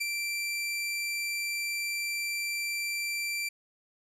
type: tone with ADSR envelope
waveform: sawtooth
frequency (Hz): 2349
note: D7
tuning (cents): 0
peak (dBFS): -24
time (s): 0-3.49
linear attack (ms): 15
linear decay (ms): 14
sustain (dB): -3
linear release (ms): 7
effects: resampled to 32000 Hz